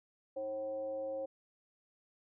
sine tone with frequency modulation, 539 Hz, C#5, 49 cents flat, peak -36 dBFS, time 0.36-1.26 s, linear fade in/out 10 ms, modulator 224 Hz, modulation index 0.42, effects none

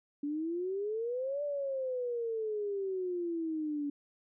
sine exponential two-way sweep, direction up then down, 284.4 to 587.3 to 284.4 Hz, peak -32 dBFS, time 0.23-3.9 s, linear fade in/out 5 ms, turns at 1.43 s, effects none

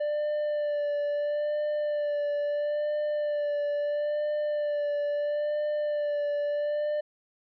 triangle tone with vibrato, 590 Hz, D5, 8 cents sharp, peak -24 dBFS, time 0-7.01 s, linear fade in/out 10 ms, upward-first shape sine, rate 0.75 Hz, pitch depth 24 cents each way, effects resampled to 11025 Hz

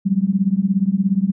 sine tone with tremolo, 193.8 Hz, G3, 20 cents flat, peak -10 dBFS, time 0.05-1.32 s, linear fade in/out 20 ms, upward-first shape triangle, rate 17 Hz, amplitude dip 100%, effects none

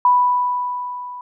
sine tone with level ramp, 987.8 Hz, B5, in tune, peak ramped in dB -9 to -30 dBFS, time 0.05-1.21 s, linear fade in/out 2 ms, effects none

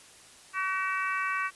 harmonic tone with a mistuned harmonic, 379.1 Hz, F#4, 42 cents sharp, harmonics 3 / 4 / 5 / 6 / 7, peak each -31 / -33 / -35 / -37 / -38 dBFS, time 0.53-1.51 s, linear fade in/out 50 ms, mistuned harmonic 6, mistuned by +16 cents, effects white hiss -53 dBFS RMS until 1.55 s + resampled to 24000 Hz

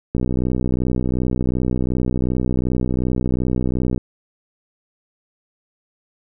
click train, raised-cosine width 3 ms, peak -8 dBFS, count 241, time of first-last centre 0.15-3.978 s, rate 62.7 Hz, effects none

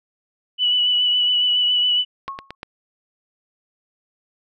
sine tone with vibrato, 2960 Hz, F#7, in tune, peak -15 dBFS, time 0.58-2.05 s, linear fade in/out 50 ms, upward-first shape sine, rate 7.2 Hz, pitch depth 20 cents each way
sine tone with exponential decay, 1093 Hz, C#6, 25 cents flat, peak -24 dBFS, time 2.28-2.55 s, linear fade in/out 2 ms, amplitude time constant 58 ms
clicks, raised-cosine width 0.3 ms, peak -15 dBFS, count 4, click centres 2.28 / 2.389 / 2.506 / 2.631 s
effects none

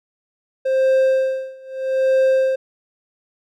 triangle tone with tremolo, 527 Hz, C5, 12 cents sharp, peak -10 dBFS, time 0.65-2.56 s, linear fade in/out 10 ms, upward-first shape sine, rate 0.79 Hz, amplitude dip 95%, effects none

